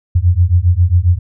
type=beating tone pair; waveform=sine; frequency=84.8 / 92.2 Hz; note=E2 / F#2; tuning=+50 / -6 cents; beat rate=7.4 Hz; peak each=-11 dBFS; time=0.15-1.19 s; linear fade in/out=10 ms; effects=none